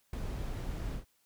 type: noise with ADSR envelope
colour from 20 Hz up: brown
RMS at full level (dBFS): -33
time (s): 0.13-1.05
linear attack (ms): 4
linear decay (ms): 8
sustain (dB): -4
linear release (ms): 110
effects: white hiss -72 dBFS RMS until 1.25 s